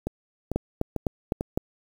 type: two click trains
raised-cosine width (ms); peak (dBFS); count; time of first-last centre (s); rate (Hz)
2; -14 / -10; 4 / 5; 0.07-1.409 / 0.56-1.575; 2.24 / 3.94
effects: 7-bit